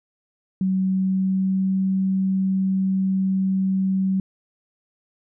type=tone with pitch glide; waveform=sine; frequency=188.8 to 190.66 Hz; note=F#3 to G3; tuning=+35 to -48 cents; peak=-18 dBFS; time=0.61-4.2 s; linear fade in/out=2 ms; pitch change=+17 cents; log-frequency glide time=0.79-1.76 s; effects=none